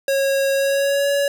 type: tone with pitch glide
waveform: square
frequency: 547 to 564.7 Hz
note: C#5 to C#5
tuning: -23 to +32 cents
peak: -17 dBFS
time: 0.08-1.28 s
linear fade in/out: 2 ms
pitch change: +55 cents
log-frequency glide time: 0.54-1.09 s
effects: none